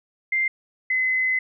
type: tone pair in turn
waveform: sine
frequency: 2093 / 2036 Hz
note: C7 / C7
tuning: 0 / -48 cents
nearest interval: unison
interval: 48 cents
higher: first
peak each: -19 dBFS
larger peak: neither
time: 0.32-0.48 / 0.9-1.39 s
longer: second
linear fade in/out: 5 ms
effects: none